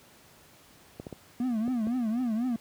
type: clicks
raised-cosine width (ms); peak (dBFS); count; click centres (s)
2; -24; 5; 0.999 / 1.068 / 1.127 / 1.679 / 1.87
type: tone with vibrato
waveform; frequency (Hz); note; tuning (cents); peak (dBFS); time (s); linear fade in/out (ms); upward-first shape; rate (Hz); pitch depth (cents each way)
triangle; 234.6; A#3; +11; -24; 1.4-2.56; 2; triangle; 4; 190
effects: pink hiss -56 dBFS RMS until 2.6 s + high-pass 80 Hz 12 dB/octave